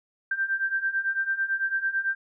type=beating tone pair; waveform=sine; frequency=1568 / 1577 Hz; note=G6 / G6; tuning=0 / +10 cents; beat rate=9 Hz; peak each=-29 / -26 dBFS; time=0.31-2.15 s; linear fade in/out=5 ms; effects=none